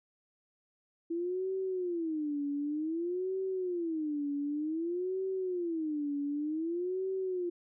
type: tone with vibrato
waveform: sine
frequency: 329.8 Hz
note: E4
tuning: 1 cent sharp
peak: -31 dBFS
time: 1.1-7.5 s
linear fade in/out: 10 ms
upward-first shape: sine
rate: 0.54 Hz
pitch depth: 250 cents each way
effects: none